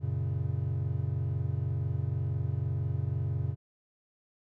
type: chord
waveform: triangle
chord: F# major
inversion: none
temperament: equal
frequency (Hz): 92.5 / 116.54 / 138.59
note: F#2 / A#2 / C#3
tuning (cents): 0 / 0 / 0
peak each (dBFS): -31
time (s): 0-3.56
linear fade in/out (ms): 50
effects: none